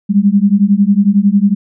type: beating tone pair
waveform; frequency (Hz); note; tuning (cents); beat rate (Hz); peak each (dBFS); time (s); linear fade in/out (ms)
sine; 195.9 / 206.9; G3 / G#3; -1 / -6; 11; -10; 0.09-1.55; 20
effects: none